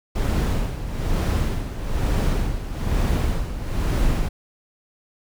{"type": "noise with tremolo", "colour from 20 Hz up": "brown", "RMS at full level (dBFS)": -19, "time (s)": [0.15, 4.29], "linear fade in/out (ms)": 10, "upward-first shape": "sine", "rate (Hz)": 1.1, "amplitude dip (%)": 70, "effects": []}